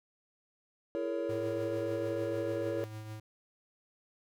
triangle chord, A# half-diminished seventh, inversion second, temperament just, 335.6 / 419.5 / 466.2 / 559.4 Hz, E4 / G#4 / A#4 / C#5, +31 / +17 / 0 / +16 cents, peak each -35 / -39 / -36 / -34 dBFS, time 0.95-2.84 s, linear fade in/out 0 ms
square tone with tremolo, 108.3 Hz, A2, 27 cents flat, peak -40 dBFS, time 1.29-3.2 s, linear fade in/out 5 ms, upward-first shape triangle, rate 6.7 Hz, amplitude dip 45%
effects none

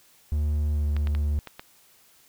triangle tone with pitch glide, 75 to 73.67 Hz, D2 to D2, +37 to +6 cents, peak -20 dBFS, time 0.32-1.39 s, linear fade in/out 0 ms, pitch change -31 cents, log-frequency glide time 0.74-0.82 s
clicks, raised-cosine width 0.3 ms, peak -21 dBFS, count 5, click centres 0.966 / 1.072 / 1.15 / 1.473 / 1.595 s
effects white hiss -58 dBFS RMS until 2.28 s

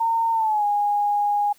sine tone with pitch glide, 913 to 822.8 Hz, A#5 to G#5, -36 to -16 cents, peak -18 dBFS, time 0-1.53 s, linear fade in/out 10 ms, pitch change -180 cents, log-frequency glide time 0.33-0.65 s, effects white hiss -56 dBFS RMS until 1.58 s

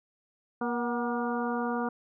harmonic tone with a mistuned harmonic, 238.2 Hz, A#3, 38 cents sharp, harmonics 1 / 2 / 3 / 4 / 5 / 6, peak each -31 / -34 / -36 / -37 / -38 / -39 dBFS, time 0.61-1.89 s, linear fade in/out 5 ms, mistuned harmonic 3, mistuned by +52 cents, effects none

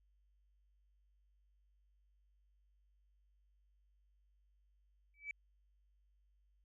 sine tone with exponential growth, 2300 Hz, D7, 37 cents flat, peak -36 dBFS, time 5.14-5.31 s, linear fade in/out 1 ms, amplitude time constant 36 ms, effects tanh soft clip ceiling -34 dBFS + added 50 Hz sine -70 dBFS peak until 6.64 s

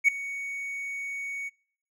triangle tone with ADSR envelope, 2232 Hz, C#7, 11 cents sharp, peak -11 dBFS, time 0.04-1.5 s, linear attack 43 ms, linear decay 3 ms, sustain -19 dB, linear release 26 ms, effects noise-tail reverb RT60 0.6 s tail -26 dB re dry + tanh soft clip ceiling -10 dBFS

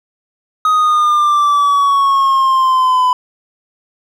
triangle exponential sweep, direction down, 1258 to 1000 Hz, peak -7 dBFS, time 0.65-3.13 s, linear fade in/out 2 ms, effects none

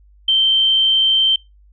sine tone, 3122 Hz, G7, 8 cents flat, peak -11 dBFS, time 0.28-1.36 s, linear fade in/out 5 ms, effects noise-tail reverb RT60 0.2 s tail -23 dB re dry + added 50 Hz sine -46 dBFS peak until 1.72 s

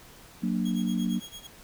sine chord, Gb augmented, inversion none, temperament equal, 185 / 233.1 / 293.7 Hz, Gb3 / Bb3 / D4, 0 / 0 / 0 cents, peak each -28 / -28 / -34 dBFS, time 0.42-1.2 s, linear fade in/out 20 ms
sawtooth tone with tremolo, 3291 Hz, G#7, 16 cents flat, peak -36 dBFS, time 0.65-1.47 s, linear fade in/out 5 ms, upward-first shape sine, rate 8.8 Hz, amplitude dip 90%
effects pink hiss -51 dBFS RMS until 1.63 s

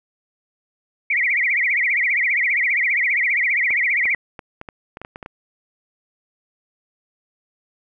sine tone with vibrato, 2123 Hz, C7, 25 cents sharp, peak -16 dBFS, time 1.1-4.15 s, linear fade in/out 5 ms, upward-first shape triangle, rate 15 Hz, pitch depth 230 cents each way
clicks, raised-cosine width 0.5 ms, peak -19 dBFS, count 12, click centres 3.706 / 4.055 / 4.147 / 4.392 / 4.614 / 4.688 / 4.971 / 5.016 / 5.049 / 5.159 / 5.228 / 5.261 s
effects none

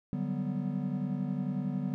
triangle chord, G major seventh, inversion second, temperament equal, 146.83 / 185 / 196 / 246.9 Hz, D3 / F#3 / G3 / B3, 0 / 0 / 0 / 0 cents, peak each -34 dBFS, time 0.13-1.94 s, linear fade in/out 0 ms, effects none

